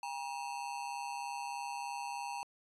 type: ring-modulated tone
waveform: square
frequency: 880 Hz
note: A5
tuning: in tune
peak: -36 dBFS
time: 0.03-2.43 s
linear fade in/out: 0 ms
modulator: 71.6 Hz
effects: resampled to 24000 Hz